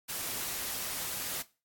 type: noise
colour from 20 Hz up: white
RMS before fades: -36 dBFS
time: 0.08-1.43 s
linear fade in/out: 20 ms
effects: noise-tail reverb RT60 0.3 s tail -18 dB re dry + AAC 64 kbps